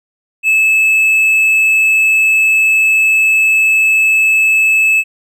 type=tone; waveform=triangle; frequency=2607 Hz; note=E7; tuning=20 cents flat; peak=-6 dBFS; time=0.43-5.04 s; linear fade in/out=50 ms; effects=none